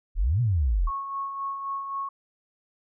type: exponential two-way sweep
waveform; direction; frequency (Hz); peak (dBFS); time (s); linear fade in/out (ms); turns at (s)
sine; up then down; 34.62 to 127.3 to 34.62; -20; 0.15-0.91; 50; 0.41
type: tone with tremolo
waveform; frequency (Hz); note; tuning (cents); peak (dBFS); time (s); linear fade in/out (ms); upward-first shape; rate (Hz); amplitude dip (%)
sine; 1100; C#6; -14; -27; 0.87-2.09; 5; sine; 3.8; 45
effects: none